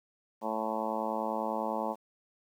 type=harmonic tone; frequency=110 Hz; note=A2; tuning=in tune; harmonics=2 / 3 / 4 / 5 / 6 / 7 / 8 / 9 / 10; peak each=-38 / -42 / -42 / -37 / -39 / -40 / -36 / -40 / -44 dBFS; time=0.41-1.96 s; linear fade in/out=50 ms; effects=10-bit